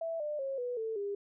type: tone with pitch steps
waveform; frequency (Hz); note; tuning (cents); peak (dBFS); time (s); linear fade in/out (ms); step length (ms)
sine; 659.3 / 597.6 / 541.7 / 491.1 / 445.1 / 403.5; E5 / D5 / C#5 / B4 / A4 / G#4; 0 / +30 / -40 / -10 / +20 / -50; -33; 0.01-1.15; 5; 190
effects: none